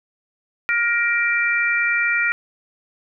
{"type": "harmonic tone", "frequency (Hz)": 471.1, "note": "A#4", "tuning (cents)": 18, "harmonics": [3, 4, 5], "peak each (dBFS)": [-21, -21, -21], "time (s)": [0.69, 2.32], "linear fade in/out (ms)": 0, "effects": []}